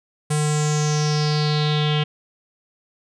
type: tone with low-pass filter sweep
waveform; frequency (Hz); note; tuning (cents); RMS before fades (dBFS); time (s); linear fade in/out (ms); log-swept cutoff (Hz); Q
square; 150.5; D3; +43; -20; 0.3-2.04; 10; 8900 to 3100; 5.9
effects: none